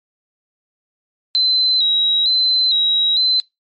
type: tone with vibrato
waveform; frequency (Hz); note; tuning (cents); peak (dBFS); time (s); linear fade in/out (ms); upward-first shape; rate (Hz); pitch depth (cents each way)
sine; 3951; B7; 0; -12; 1.35-3.4; 0; square; 1.1; 47
effects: noise-tail reverb RT60 0.2 s tail -25 dB re dry + MP3 32 kbps